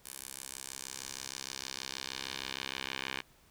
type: tone with band-pass filter sweep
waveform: 10% pulse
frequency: 66.4 Hz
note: C2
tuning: 26 cents sharp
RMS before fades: -42 dBFS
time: 0.04-3.22 s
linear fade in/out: 20 ms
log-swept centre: 11000 to 2600 Hz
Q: 1.4
effects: pink hiss -64 dBFS RMS until 3.5 s